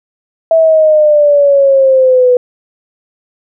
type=exponential sweep; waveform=sine; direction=down; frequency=657 to 492.5 Hz; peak=-4 dBFS; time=0.51-2.37 s; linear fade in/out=2 ms; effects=none